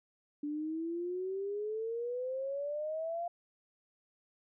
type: exponential sweep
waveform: sine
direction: up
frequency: 290.6 to 698.5 Hz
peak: -34 dBFS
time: 0.43-3.28 s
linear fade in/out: 5 ms
effects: none